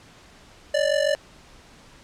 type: ring-modulated tone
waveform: square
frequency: 587 Hz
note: D5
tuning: 1 cent flat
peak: -17 dBFS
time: 0.74-1.15 s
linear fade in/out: 0 ms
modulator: 23.4 Hz
effects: pink hiss -50 dBFS RMS until 2.03 s + low-pass 7000 Hz 12 dB/octave